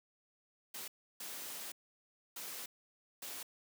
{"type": "noise bursts at uneven times", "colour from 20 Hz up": "white", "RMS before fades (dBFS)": -45, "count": 4, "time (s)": [[0.74, 0.88], [1.2, 1.72], [2.36, 2.66], [3.22, 3.43]], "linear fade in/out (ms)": 5, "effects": ["high-pass 200 Hz 12 dB/octave"]}